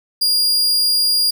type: tone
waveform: 40% pulse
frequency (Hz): 4829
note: D8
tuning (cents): +47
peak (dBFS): -12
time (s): 0.21-1.31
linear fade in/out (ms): 10
effects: none